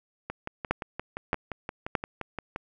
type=two click trains; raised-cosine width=0.5 ms; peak=-18 / -9 dBFS; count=14 / 3; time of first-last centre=0.3-2.561 / 0.71-1.952 s; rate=5.75 / 1.61 Hz; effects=none